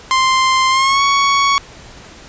sawtooth tone with pitch glide, 1046.5 to 1115.2 Hz, C6 to C#6, 0 to +10 cents, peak -7 dBFS, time 0.11-1.58 s, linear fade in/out 0 ms, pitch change +110 cents, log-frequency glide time 0.7-1.02 s, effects pink hiss -38 dBFS RMS until 2.28 s + resampled to 16000 Hz

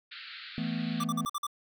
white band-pass noise, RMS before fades -45 dBFS, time 0.11-1.05 s, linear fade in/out 10 ms, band 1300 to 4500 Hz, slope 96 dB/octave
triangle chord, E suspended fourth, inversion none, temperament equal, 164.81 / 220 / 246.9 Hz, E3 / A3 / B3, 0 / 0 / 0 cents, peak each -33 / -32 / -33 dBFS, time 0.58-1.25 s, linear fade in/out 0 ms
square tone bursts, 1176 Hz, D6, 2 cents sharp, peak -31 dBFS, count 6, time 1-1.468 s, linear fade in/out 5 ms, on 38 ms, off 48 ms
effects none

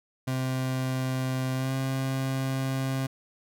30% pulse tone with pitch glide, 130.1 to 133.06 Hz, C3 to C3, -9 to +29 cents, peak -24 dBFS, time 0.27-3.07 s, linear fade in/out 10 ms, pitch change +38 cents, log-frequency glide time 1.55-1.73 s, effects none

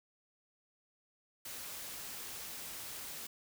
white noise, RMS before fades -45 dBFS, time 1.45-3.27 s, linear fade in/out 5 ms, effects none

